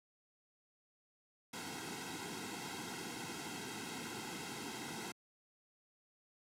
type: noise with comb filter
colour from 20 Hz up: pink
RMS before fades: -44 dBFS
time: 1.53-5.12 s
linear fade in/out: 5 ms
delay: 1.7 ms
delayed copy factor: -0.95
effects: high-pass 150 Hz 12 dB/octave + low-pass 10000 Hz 12 dB/octave